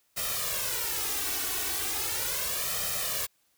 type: noise with flanger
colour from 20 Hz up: white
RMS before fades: -31 dBFS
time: 0.16-3.27 s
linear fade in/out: 20 ms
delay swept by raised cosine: 1.6 to 2.7 ms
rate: 0.37 Hz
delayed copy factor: +1
effects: white hiss -70 dBFS RMS until 3.57 s